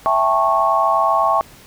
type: chord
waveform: sine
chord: A dominant seventh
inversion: second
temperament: just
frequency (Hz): 660 / 792 / 880 / 1100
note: E5 / G5 / A5 / C#6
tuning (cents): +2 / +18 / 0 / -14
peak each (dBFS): -19 / -20 / -21 / -16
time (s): 0.06-1.41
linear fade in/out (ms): 0
effects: pink hiss -44 dBFS RMS until 1.66 s